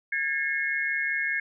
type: tone cluster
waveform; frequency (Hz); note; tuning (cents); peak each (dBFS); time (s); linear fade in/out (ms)
sine; 1641 / 1786 / 2164; G#6 / A6 / C#7; -21 / +25 / -42; -29 / -32 / -28; 0.12-1.4; 5
effects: none